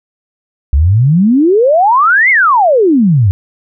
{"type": "exponential two-way sweep", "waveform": "sine", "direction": "up then down", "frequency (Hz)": [64.9, 2200, 88.6], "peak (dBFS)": -5, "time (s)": [0.73, 3.31], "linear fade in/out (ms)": 0, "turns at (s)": 2.3, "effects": []}